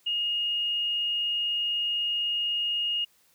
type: tone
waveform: sine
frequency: 2856 Hz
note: F7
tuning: 38 cents sharp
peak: -25 dBFS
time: 0.06-3.05 s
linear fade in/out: 10 ms
effects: white hiss -64 dBFS RMS until 3.34 s